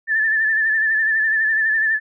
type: tone with vibrato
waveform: sine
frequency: 1760 Hz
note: A6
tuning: in tune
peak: -15 dBFS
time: 0.07-2 s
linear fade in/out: 50 ms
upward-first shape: sine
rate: 12 Hz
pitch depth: 47 cents each way
effects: none